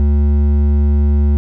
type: tone with hard clipping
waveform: triangle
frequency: 72.5 Hz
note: D2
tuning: 22 cents flat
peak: -11 dBFS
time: 0-1.37 s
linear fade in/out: 0 ms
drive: 12 dB
effects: none